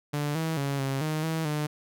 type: tone with pitch steps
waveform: sawtooth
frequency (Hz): 146.5 / 161.3 / 139.7 / 135.7 / 155.1 / 161.1 / 150.3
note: D3 / E3 / C#3 / C#3 / D#3 / E3 / D3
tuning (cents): -4 / -37 / +14 / -36 / -5 / -39 / +40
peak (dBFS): -23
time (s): 0.13-1.67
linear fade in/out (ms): 10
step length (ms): 220
effects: none